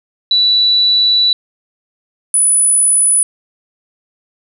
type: tone pair in turn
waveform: sine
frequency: 3951 / 9939 Hz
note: B7 / D#9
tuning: 0 / -3 cents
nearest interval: octave + major third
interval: 1597 cents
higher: second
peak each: -8 dBFS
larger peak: neither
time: 0.31-1.33 / 2.34-3.23 s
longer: first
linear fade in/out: 2 ms
effects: none